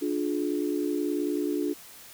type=chord; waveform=sine; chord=D diminished; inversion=none; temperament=just; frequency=293.7 / 352.4 / 422.9 Hz; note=D4 / F4 / Ab4; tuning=0 / +16 / +31 cents; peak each=-28 / -30 / -33 dBFS; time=0.01-1.74 s; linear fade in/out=20 ms; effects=white hiss -48 dBFS RMS until 2.13 s